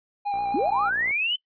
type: tone with vibrato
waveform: triangle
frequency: 807 Hz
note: G#5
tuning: 50 cents flat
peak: -22 dBFS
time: 0.25-0.9 s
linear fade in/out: 20 ms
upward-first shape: square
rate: 7.4 Hz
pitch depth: 23 cents each way
type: click train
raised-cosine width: 1 ms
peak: -28 dBFS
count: 47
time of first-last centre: 0.34-1.109 s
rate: 59.8 Hz
type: linear sweep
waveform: sine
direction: up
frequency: 232.9 to 3057 Hz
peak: -22 dBFS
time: 0.54-1.36 s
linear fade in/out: 5 ms
effects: noise-tail reverb RT60 0.1 s tail -21 dB re dry + resampled to 11025 Hz